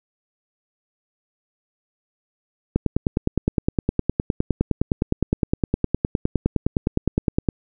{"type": "click train", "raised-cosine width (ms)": 3, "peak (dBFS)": -5, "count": 47, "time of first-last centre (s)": [2.76, 7.488], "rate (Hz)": 9.73, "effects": []}